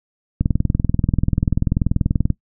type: click train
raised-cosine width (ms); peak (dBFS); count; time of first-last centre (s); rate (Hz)
5; -4; 40; 0.41-2.303; 20.6
effects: noise-tail reverb RT60 0.1 s tail -21 dB re dry